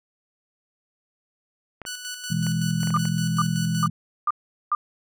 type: clicks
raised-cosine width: 0.5 ms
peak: -21 dBFS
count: 8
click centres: 1.817 / 1.852 / 2.467 / 2.832 / 2.873 / 2.905 / 2.964 / 3.054 s
type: tone with tremolo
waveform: 10% pulse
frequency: 1482 Hz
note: F#6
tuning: 2 cents sharp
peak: -22 dBFS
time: 1.86-3.88 s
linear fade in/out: 10 ms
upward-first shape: square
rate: 5.3 Hz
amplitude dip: 50%
type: chord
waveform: sine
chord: E major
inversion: second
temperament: equal with one note detuned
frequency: 123.47 / 164.81 / 208.6 Hz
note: B2 / E3 / G#3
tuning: 0 / 0 / +8 cents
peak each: -28 / -23 / -29 dBFS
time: 2.3-3.9 s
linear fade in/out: 10 ms
type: tone bursts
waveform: sine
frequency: 1200 Hz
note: D6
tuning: 37 cents sharp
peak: -18 dBFS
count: 5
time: 2.94-4.75 s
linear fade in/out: 2 ms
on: 34 ms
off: 410 ms
effects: none